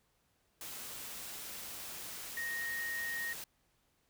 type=tone in noise; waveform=sine; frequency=1864.7 Hz; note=A#6; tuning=in tune; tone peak=-36 dBFS; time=2.37-3.33 s; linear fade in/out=2 ms; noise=white; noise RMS=-45 dBFS; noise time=0.61-3.44 s; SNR=+6 dB; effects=pink hiss -75 dBFS RMS until 4.09 s